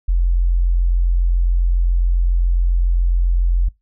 sine tone, 43.65 Hz, F1, in tune, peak -12 dBFS, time 0.08-3.69 s, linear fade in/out 10 ms, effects noise-tail reverb RT60 0.2 s tail -23 dB re dry

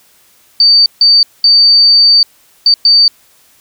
sine tone bursts at uneven times, 4600 Hz, D8, 37 cents flat, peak -3 dBFS, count 5, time 0.6-0.86 / 1.01-1.23 / 1.44-2.23 / 2.66-2.74 / 2.85-3.08 s, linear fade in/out 2 ms, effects white hiss -48 dBFS RMS until 3.6 s

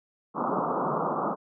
white band-pass noise, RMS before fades -28 dBFS, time 0.34-1.36 s, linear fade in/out 50 ms, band 140 to 1300 Hz, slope 96 dB/octave, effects none

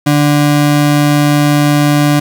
square ring-modulated tone, 220 Hz, A3, in tune, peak -5 dBFS, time 0.06-2.2 s, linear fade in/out 10 ms, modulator 72.8 Hz, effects 7-bit

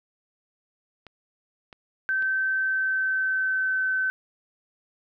clicks, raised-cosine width 0.3 ms, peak -28 dBFS, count 3, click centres 1.067 / 1.728 / 2.224 s
sine tone with pitch glide, 1545 to 1528.1 Hz, G6 to G6, -26 to -45 cents, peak -22 dBFS, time 2.09-4.1 s, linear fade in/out 0 ms, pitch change -19 cents, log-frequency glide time 2.62-3.85 s
effects none

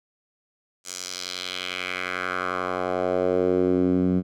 10% pulse tone with band-pass filter sweep, 91.2 Hz, F#2, 24 cents flat, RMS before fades -25 dBFS, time 0.84-4.23 s, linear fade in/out 50 ms, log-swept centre 7200 to 190 Hz, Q 2.1, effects none

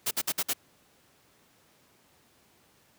white noise bursts, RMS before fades -28 dBFS, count 5, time 0.06-0.535 s, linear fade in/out 10 ms, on 51 ms, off 55 ms, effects pink hiss -63 dBFS RMS until 2.98 s + high-pass 100 Hz 12 dB/octave

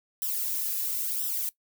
violet noise with flanger, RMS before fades -30 dBFS, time 0.22-1.49 s, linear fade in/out 0 ms, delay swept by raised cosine 0.44 to 2.64 ms, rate 0.98 Hz, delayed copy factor -1, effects noise-tail reverb RT60 0.1 s tail -19 dB re dry

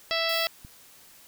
harmonic tone, 660 Hz, E5, 2 cents sharp, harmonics 1 / 2 / 3 / 4 / 5 / 6 / 7 / 8, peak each -30 / -34 / -32 / -33 / -32 / -35 / -33 / -35 dBFS, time 0.11-0.47 s, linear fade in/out 0 ms
violet noise, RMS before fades -37 dBFS, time 0.29-0.47 s, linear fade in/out 2 ms
click, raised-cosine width 5 ms, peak -32 dBFS, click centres 0.649 s
effects white hiss -53 dBFS RMS until 1.27 s

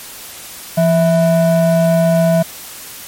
triangle ring-modulated tone, 412.3 Hz, G#4, 13 cents flat, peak -4 dBFS, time 0.77-2.43 s, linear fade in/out 10 ms, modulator 243 Hz, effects white hiss -32 dBFS RMS until 3.07 s + MP3 64 kbps

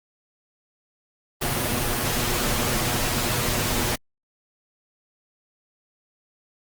pink noise with comb filter, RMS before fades -24 dBFS, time 1.41-3.96 s, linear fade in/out 10 ms, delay 8.3 ms, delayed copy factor +0.55, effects Opus 32 kbps

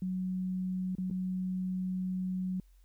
sine tone with dropouts, 185 Hz, F#3, in tune, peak -31 dBFS, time 0.02-2.6 s, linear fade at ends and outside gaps 2 ms, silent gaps 0.952-0.983 / 1.101-1.11 s, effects added 45 Hz sine -57 dBFS peak until 2.84 s + white hiss -74 dBFS RMS until 2.84 s

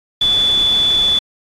sine tone in noise, 3464 Hz, A7, 28 cents flat, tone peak -11 dBFS, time 0.21-1.19 s, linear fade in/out 5 ms, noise pink, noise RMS -29 dBFS, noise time 0.21-1.19 s, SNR +15 dB, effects low-pass 9000 Hz 12 dB/octave + AAC 64 kbps

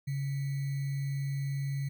sine tone with sample-and-hold, 138.59 Hz, C#3, in tune, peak -30 dBFS, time 0.07-1.89 s, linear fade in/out 10 ms, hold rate 2100 Hz, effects none

